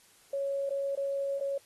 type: tone with dropouts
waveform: sine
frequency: 554.4 Hz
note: C#5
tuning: in tune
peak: -29 dBFS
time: 0.33-1.58 s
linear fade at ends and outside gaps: 5 ms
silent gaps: 0.694-0.705 / 0.953-0.973 / 1.4-1.408 s
effects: white hiss -61 dBFS RMS until 1.65 s + AAC 32 kbps